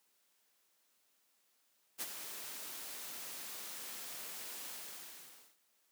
white noise with ADSR envelope, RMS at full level -38 dBFS, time 1.98-5.57 s, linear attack 35 ms, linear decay 39 ms, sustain -8 dB, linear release 880 ms, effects white hiss -75 dBFS RMS until 5.91 s + high-pass 200 Hz 12 dB/octave

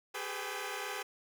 10% pulse tone cluster, 392.7 / 424.3 / 503 / 797 Hz, G4 / G#4 / B4 / G5, +3 / +37 / +32 / +28 cents, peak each -34 / -34 / -34 / -38 dBFS, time 0.14-1.03 s, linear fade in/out 10 ms, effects none

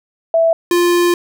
sine / square tone pair in turn, 659.3 / 349.3 Hz, E5 / F4, 0 / 0 cents, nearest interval major seventh, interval 1100 cents, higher first, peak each -9 / -11 dBFS, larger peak first, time 0.34-0.53 / 0.71-1.14 s, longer second, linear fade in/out 2 ms, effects none

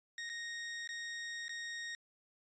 sawtooth tone with dropouts, 1864.7 Hz, A#6, in tune, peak -37 dBFS, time 0.18-1.95 s, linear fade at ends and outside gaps 1 ms, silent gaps 0.293-0.298 / 0.875-0.89 / 1.482-1.493 s, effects resampled to 16000 Hz

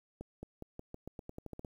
accelerating click train, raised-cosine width 2 ms, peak -30 dBFS, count 13, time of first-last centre 0.21-1.648 s, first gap 220 ms, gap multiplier 0.88, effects 10-bit

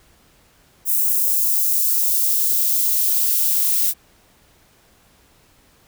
violet noise with high-pass filter sweep, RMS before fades -18 dBFS, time 0.85-3.94 s, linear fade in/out 50 ms, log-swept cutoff 7700 to 2100 Hz, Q 0.8, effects pink hiss -55 dBFS RMS until 5.87 s

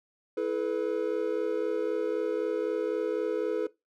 triangle chord, E suspended fourth, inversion none, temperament equal with one note detuned, 329.6 / 430 / 493.9 Hz, E4 / A4 / B4, 0 / -40 / 0 cents, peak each -32 / -28 / -29 dBFS, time 0.37-3.67 s, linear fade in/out 5 ms, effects noise-tail reverb RT60 0.2 s tail -19 dB re dry

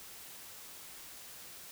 silence, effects white hiss -50 dBFS RMS until 1.71 s

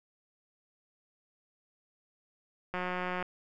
click train, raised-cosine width 0.5 ms, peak -20 dBFS, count 89, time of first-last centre 2.74-3.226 s, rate 181 Hz, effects none

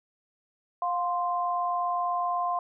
sine tone pair together, 708 / 1044.2 Hz, F5 / C6, +23 / -4 cents, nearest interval perfect fifth, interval 673 cents, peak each -28 dBFS, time 0.82-2.59 s, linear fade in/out 2 ms, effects none

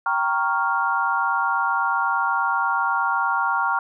sine chord, G half-diminished seventh, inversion none, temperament equal, 784 / 932.3 / 1108.7 / 1396.9 Hz, G5 / Bb5 / Db6 / F6, 0 / 0 / 0 / 0 cents, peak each -27 / -24 / -25 / -23 dBFS, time 0.06-3.79 s, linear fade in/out 2 ms, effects none

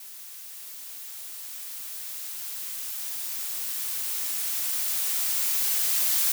blue noise with level ramp, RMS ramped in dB -43 to -23 dBFS, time 0-6.32 s, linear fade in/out 2 ms, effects none

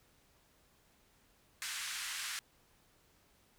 pink band-pass noise, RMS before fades -41 dBFS, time 1.62-2.39 s, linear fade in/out 0 ms, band 1400 to 11000 Hz, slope 24 dB/octave, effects pink hiss -69 dBFS RMS until 3.58 s

